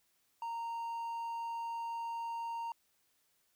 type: tone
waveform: triangle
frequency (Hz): 926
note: A#5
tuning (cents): -12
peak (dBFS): -35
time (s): 0.42-2.72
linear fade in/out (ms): 2
effects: white hiss -75 dBFS RMS until 3.55 s